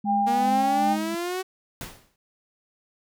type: tone with tremolo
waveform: sine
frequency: 210 Hz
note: G#3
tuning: 19 cents sharp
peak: -25 dBFS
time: 0.04-1.15 s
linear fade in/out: 5 ms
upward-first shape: sine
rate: 2.6 Hz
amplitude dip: 60%
type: tone with pitch glide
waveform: sine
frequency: 801 to 794.5 Hz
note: G5 to G5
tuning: +37 to +23 cents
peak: -20 dBFS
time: 0.05-0.97 s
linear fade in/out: 50 ms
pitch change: -14 cents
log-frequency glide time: 0.38-0.44 s
type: exponential sweep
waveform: sawtooth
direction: up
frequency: 233.1 to 378.7 Hz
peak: -23 dBFS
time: 0.26-1.43 s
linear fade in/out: 20 ms
type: noise with exponential decay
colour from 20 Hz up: pink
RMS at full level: -33 dBFS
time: 1.81-2.16 s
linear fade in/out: 1 ms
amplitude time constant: 74 ms
effects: none